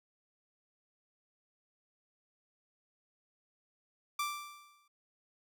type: tone with exponential decay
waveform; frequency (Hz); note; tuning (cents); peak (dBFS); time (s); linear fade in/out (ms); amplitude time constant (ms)
sawtooth; 1174.7; D6; 0; -27; 4.19-4.88; 5; 150
effects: none